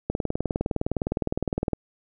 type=click train; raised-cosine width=2 ms; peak=-11 dBFS; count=33; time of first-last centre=0.1-1.733 s; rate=19.6 Hz; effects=none